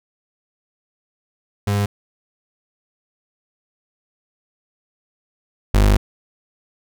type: tone pair in turn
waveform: 35% pulse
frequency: 101.6 / 50.8 Hz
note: G#2 / G#1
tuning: -38 / -38 cents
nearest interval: octave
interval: 1200 cents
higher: first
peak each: -15 / -9 dBFS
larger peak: second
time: 1.67-1.86 / 5.74-5.97 s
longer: second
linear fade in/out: 5 ms
effects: none